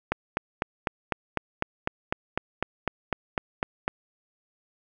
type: click train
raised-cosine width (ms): 0.5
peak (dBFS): -9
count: 16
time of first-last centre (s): 0.12-3.879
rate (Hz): 3.99
effects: none